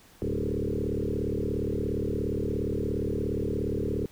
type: tone with frequency modulation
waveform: sine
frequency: 251 Hz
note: B3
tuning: 28 cents sharp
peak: -26 dBFS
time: 0.22-4.06 s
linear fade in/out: 0 ms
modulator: 37.1 Hz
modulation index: 5.7
effects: pink hiss -56 dBFS RMS until 4.11 s